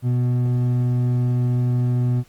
triangle tone pair together, 123.47 / 246.9 Hz, B2 / B3, 0 / 0 cents, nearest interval octave, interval 1200 cents, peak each -15 / -26 dBFS, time 0.02-2.24 s, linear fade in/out 50 ms, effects pink hiss -55 dBFS RMS until 2.28 s + Opus 24 kbps

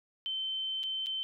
sine tone with dropouts, 3087 Hz, G7, 27 cents flat, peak -32 dBFS, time 0.26-1.23 s, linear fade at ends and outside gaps 0 ms, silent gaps 0.832-0.837 / 1.061-1.068 s, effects none

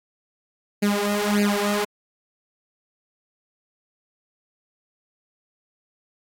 sawtooth tone with flanger, 205.5 Hz, G#3, 18 cents flat, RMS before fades -22 dBFS, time 0.82-1.85 s, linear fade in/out 10 ms, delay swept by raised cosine 0.43 to 3.33 ms, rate 1.7 Hz, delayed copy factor +0.95, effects AAC 48 kbps

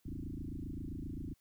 sine tone with frequency modulation, 103.6 Hz, G#2, 4 cents flat, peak -39 dBFS, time 0.05-1.34 s, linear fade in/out 10 ms, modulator 27.6 Hz, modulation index 7.6, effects white hiss -75 dBFS RMS until 1.4 s

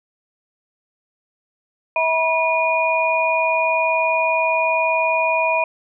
sine tone cluster, 647 / 968 / 2445 Hz, E5 / B5 / D#7, -32 / -35 / -31 cents, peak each -20 dBFS, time 1.96-5.64 s, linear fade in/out 2 ms, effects none

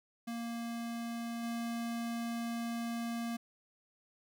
square tone with level steps, 233.1 Hz, A#3, in tune, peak -38 / -36 dBFS, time 0.27-3.37 s, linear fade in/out 10 ms, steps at 1.43 s, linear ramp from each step 5 ms, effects none

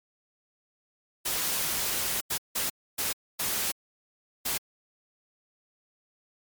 white noise bursts at uneven times, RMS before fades -29 dBFS, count 6, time 1.25-2.21 / 2.3-2.38 / 2.55-2.7 / 2.98-3.13 / 3.39-3.72 / 4.45-4.58 s, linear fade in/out 10 ms, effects MP3 96 kbps

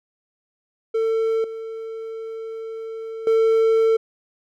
triangle tone with level steps, 448 Hz, A4, 31 cents sharp, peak -16 / -27 / -12 dBFS, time 0.94-3.97 s, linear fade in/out 10 ms, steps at 1.44 / 3.27 s, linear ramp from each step 2 ms, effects none

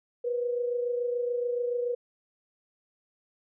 sine tone pair together, 483 / 510 Hz, B4 / C5, -39 / -44 cents, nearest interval minor second, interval 95 cents, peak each -27 / -36 dBFS, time 0.24-1.95 s, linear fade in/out 10 ms, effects none

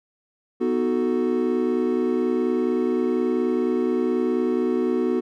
triangle chord, B dominant seventh, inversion none, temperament equal, 246.9 / 311.1 / 370 / 440 Hz, B3 / D#4 / F#4 / A4, 0 / 0 / 0 / 0 cents, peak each -22 / -27 / -21 / -26 dBFS, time 0.6-5.21 s, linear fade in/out 20 ms, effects none

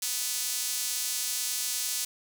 sawtooth tone with high-pass filter, 248.4 Hz, B3, 10 cents sharp, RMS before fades -31 dBFS, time 0.02-2.05 s, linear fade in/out 5 ms, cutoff 6000 Hz, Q 0.87, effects none

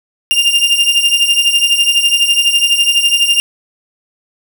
40% pulse beating tone pair, 2794 / 2806 Hz, F7 / F7, 0 / +8 cents, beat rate 12 Hz, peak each -11 dBFS, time 0.31-3.4 s, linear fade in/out 0 ms, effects none

